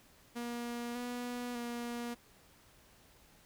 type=tone with pitch steps; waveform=sawtooth; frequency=238.3 / 244.1 / 238.3 Hz; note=A#3 / B3 / A#3; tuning=+38 / -20 / +38 cents; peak=-34 dBFS; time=0.35-2.15 s; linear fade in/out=20 ms; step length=600 ms; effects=pink hiss -63 dBFS RMS until 3.45 s